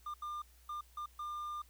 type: tone bursts at uneven times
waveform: triangle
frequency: 1200 Hz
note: D6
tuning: 37 cents sharp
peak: -37 dBFS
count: 5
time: 0.06-0.14 / 0.22-0.42 / 0.69-0.81 / 0.97-1.06 / 1.19-1.62 s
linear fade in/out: 5 ms
effects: added 60 Hz sine -61 dBFS peak until 1.69 s + white hiss -67 dBFS RMS until 1.69 s